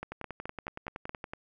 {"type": "two click trains", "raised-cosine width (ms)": 0.5, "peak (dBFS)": [-22, -23], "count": [6, 14], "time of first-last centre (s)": [[0.03, 1.094], [0.12, 1.335]], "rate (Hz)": [4.7, 10.7], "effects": []}